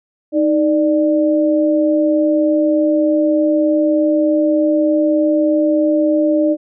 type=tone pair together; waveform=sine; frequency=311.3 / 592 Hz; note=D#4 / D5; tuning=+1 / +14 cents; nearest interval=major seventh; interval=1113 cents; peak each=-13 / -15 dBFS; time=0.32-6.57 s; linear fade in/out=50 ms; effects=none